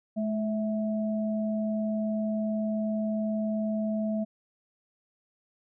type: tone pair together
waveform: sine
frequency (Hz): 214.3 / 653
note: A3 / E5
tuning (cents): -45 / -17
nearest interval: octave + perfect fifth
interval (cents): 1928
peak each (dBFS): -27 / -33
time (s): 0.16-4.25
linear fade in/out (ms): 20
effects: none